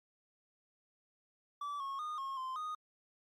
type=tone with pitch steps; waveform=triangle; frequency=1156 / 1093 / 1226 / 1081 / 1039 / 1239 Hz; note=D6 / C#6 / D#6 / C#6 / C6 / D#6; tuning=-28 / -25 / -26 / -44 / -12 / -8 cents; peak=-36 dBFS; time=1.61-2.75 s; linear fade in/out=5 ms; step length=190 ms; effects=Opus 48 kbps